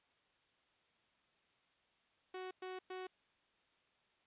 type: tone bursts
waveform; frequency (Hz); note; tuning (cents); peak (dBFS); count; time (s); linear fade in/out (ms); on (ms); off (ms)
sawtooth; 371.2; F#4; +6; -40; 3; 2.34-3.07; 5; 170; 110
effects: white hiss -75 dBFS RMS until 4.26 s + resampled to 8000 Hz